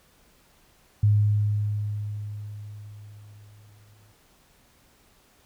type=tone with exponential decay; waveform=sine; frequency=104.3 Hz; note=G#2; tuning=8 cents sharp; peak=-15 dBFS; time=1.03-4.12 s; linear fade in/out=5 ms; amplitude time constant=670 ms; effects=pink hiss -60 dBFS RMS until 5.45 s